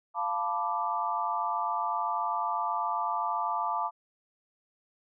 sine chord, B half-diminished seventh, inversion second, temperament equal, 698.5 / 880 / 987.8 / 1174.7 Hz, F5 / A5 / B5 / D6, 0 / 0 / 0 / 0 cents, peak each -35 / -32 / -34 / -32 dBFS, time 0.14-3.91 s, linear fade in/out 50 ms, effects none

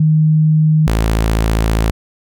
sine / sawtooth tone pair in turn, 155.56 / 55 Hz, D#3 / A1, 0 / 0 cents, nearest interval octave + tritone, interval 1800 cents, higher first, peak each -8 / -8 dBFS, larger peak neither, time 0-0.87 / 0.87-1.91 s, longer second, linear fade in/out 5 ms, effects none

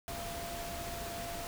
sine tone in noise, 686 Hz, F5, 31 cents flat, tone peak -42 dBFS, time 0.08-1.47 s, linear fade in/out 0 ms, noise pink, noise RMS -42 dBFS, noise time 0.08-1.47 s, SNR -3 dB, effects none

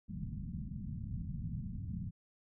white low-pass noise, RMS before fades -41 dBFS, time 0.08-2.11 s, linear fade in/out 20 ms, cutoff 210 Hz, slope 48 dB/octave, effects none

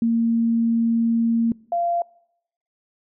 sine tone pair in turn, 230.2 / 689.8 Hz, A#3 / F5, -22 / -22 cents, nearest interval octave + perfect fifth, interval 1900 cents, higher second, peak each -16 / -19 dBFS, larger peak first, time 0.02-1.52 / 1.72-2.02 s, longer first, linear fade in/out 2 ms, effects noise-tail reverb RT60 0.8 s tail -24 dB re dry

